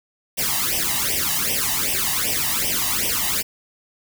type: noise with flanger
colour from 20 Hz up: white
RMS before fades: -22 dBFS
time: 0.37-3.43 s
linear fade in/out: 20 ms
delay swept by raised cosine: 0.35 to 1.07 ms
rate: 2.6 Hz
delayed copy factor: +1
effects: none